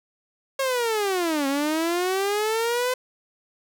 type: linear two-way sweep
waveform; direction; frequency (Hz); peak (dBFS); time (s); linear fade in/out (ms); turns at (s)
sawtooth; down then up; 547 to 269.9 to 511; -18; 0.59-2.94; 5; 1.47
effects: none